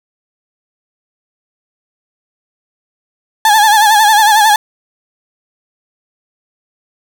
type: tone with vibrato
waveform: 35% pulse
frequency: 854 Hz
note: G#5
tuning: 48 cents sharp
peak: -4 dBFS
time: 3.45-4.56 s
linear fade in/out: 2 ms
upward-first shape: sine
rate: 11 Hz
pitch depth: 76 cents each way
effects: none